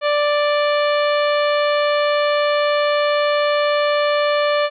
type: harmonic tone with a mistuned harmonic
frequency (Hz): 587.3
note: D5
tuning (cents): 0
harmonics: 1 / 2 / 3 / 4 / 5 / 6 / 7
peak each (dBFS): -16 / -22 / -26 / -28 / -30 / -32 / -33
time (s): 0.01-4.7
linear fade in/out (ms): 50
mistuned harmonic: 7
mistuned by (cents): +66
effects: none